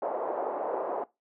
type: band-pass noise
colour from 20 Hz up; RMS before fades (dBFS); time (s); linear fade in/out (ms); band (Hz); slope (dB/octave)
pink; -32; 0.02-1.04; 2; 450 to 870; 24
effects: noise-tail reverb RT60 0.2 s tail -19 dB re dry